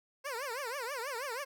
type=tone with vibrato; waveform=15% pulse; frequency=513 Hz; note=C5; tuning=34 cents flat; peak=-30 dBFS; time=0.24-1.45 s; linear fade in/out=20 ms; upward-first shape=triangle; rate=6.2 Hz; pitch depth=270 cents each way; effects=none

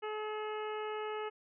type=harmonic tone with a mistuned harmonic; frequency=427.8 Hz; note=A4; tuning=49 cents flat; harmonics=1 / 2 / 3 / 4 / 5 / 6 / 7; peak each=-38 / -43 / -44 / -51 / -51 / -53 / -52 dBFS; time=0.02-1.3 s; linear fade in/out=20 ms; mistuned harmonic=7; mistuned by=-44 cents; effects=none

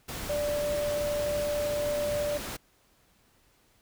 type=tone in noise; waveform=sine; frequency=587.3 Hz; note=D5; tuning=in tune; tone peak=-27 dBFS; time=0.29-2.38 s; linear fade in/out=10 ms; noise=pink; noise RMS=-37 dBFS; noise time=0.08-2.57 s; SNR=+7 dB; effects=pink hiss -65 dBFS RMS until 3.81 s

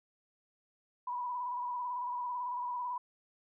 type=tone with vibrato; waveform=sine; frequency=982 Hz; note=B5; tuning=10 cents flat; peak=-34 dBFS; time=1.07-2.98 s; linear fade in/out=5 ms; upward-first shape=square; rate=18 Hz; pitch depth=33 cents each way; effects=none

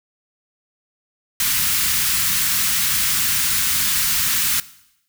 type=band-stop noise; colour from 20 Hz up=white; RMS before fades=-19 dBFS; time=1.4-4.6 s; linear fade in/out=2 ms; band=220 to 1200 Hz; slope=24 dB/octave; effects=noise-tail reverb RT60 0.8 s tail -18 dB re dry

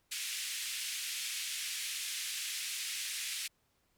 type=band-pass noise; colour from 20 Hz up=pink; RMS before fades=-39 dBFS; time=0.11-3.48 s; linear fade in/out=10 ms; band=2200 to 12000 Hz; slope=24 dB/octave; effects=pink hiss -75 dBFS RMS until 3.97 s

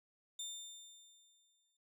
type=tone with exponential decay; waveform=25% pulse; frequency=3600 Hz; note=A7; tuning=39 cents sharp; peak=-37 dBFS; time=0.39-1.77 s; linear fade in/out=5 ms; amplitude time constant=300 ms; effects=none

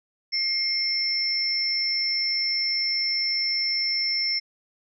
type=tone pair together; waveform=sine; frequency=2129 / 5355 Hz; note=C7 / E8; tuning=+30 / +26 cents; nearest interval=octave + major third; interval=1596 cents; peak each=-29 / -23 dBFS; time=0.32-4.4 s; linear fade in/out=20 ms; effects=none

